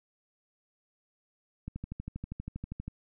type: click train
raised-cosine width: 5 ms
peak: -25 dBFS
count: 16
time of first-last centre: 1.68-2.88 s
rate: 12.5 Hz
effects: none